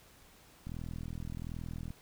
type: click train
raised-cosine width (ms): 5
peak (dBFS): -29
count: 52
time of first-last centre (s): 0.67-1.905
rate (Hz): 41.3
effects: pink hiss -60 dBFS RMS until 2.01 s